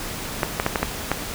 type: clicks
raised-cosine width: 0.5 ms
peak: -4 dBFS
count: 6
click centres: 0.432 / 0.599 / 0.664 / 0.758 / 0.83 / 1.116 s
effects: pink hiss -31 dBFS RMS until 1.34 s